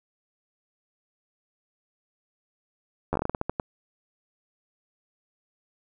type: slowing click train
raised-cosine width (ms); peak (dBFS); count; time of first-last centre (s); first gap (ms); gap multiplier
1; -12; 12; 3.13-3.598; 11; 1.25
effects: none